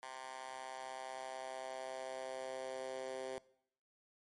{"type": "tone with high-pass filter sweep", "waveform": "10% pulse", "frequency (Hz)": 130.81, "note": "C3", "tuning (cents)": 0, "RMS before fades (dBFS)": -45, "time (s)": [0.03, 3.38], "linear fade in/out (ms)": 0, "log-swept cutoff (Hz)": [990, 440], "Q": 2.4, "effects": ["noise-tail reverb RT60 0.7 s tail -21 dB re dry", "MP3 48 kbps"]}